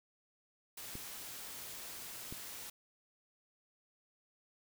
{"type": "noise", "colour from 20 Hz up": "white", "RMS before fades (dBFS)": -47, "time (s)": [0.77, 2.7], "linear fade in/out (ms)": 5}
{"type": "clicks", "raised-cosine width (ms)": 3, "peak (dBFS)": -32, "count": 2, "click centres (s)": [0.954, 2.325]}
{"effects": []}